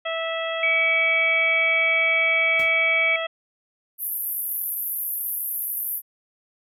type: harmonic tone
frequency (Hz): 655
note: E5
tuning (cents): -11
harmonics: 1 / 2 / 3 / 4 / 5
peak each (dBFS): -27 / -32 / -32 / -34 / -33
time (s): 0.05-3.27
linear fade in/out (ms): 10
type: tone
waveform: sine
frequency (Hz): 2275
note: C#7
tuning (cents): +44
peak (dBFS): -18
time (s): 0.63-3.16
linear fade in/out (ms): 2
type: noise with exponential decay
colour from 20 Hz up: pink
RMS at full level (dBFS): -35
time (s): 2.59-2.76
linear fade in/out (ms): 5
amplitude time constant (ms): 35
type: band-pass noise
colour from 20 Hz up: white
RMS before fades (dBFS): -28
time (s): 3.98-6.02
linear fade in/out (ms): 50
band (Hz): 11000 to 14000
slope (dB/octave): 96
effects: none